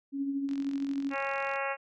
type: tone with tremolo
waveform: sine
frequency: 277.2 Hz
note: C#4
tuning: in tune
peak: -27 dBFS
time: 0.12-1.15 s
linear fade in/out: 50 ms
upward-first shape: triangle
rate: 13 Hz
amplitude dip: 50%
type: click train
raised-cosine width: 0.2 ms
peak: -31 dBFS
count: 49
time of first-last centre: 0.49-1.559 s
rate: 44.9 Hz
type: harmonic tone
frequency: 274.4 Hz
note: C#4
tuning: 17 cents flat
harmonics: 2 / 3 / 4 / 5 / 6 / 7 / 8 / 9 / 10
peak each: -35 / -37 / -38 / -39 / -40 / -40 / -41 / -42 / -42 dBFS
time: 1.1-1.77 s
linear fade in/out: 50 ms
effects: none